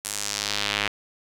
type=tone with band-pass filter sweep; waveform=square; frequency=51.4 Hz; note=G#1; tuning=17 cents flat; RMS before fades=-28 dBFS; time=0.04-0.88 s; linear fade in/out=5 ms; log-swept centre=9300 to 2500 Hz; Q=1.5; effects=8-bit